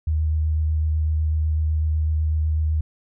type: tone with vibrato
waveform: sine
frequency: 77.8 Hz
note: D#2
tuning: in tune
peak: -18 dBFS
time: 0.07-2.81 s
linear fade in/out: 5 ms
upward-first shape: square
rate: 8 Hz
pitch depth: 11 cents each way
effects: none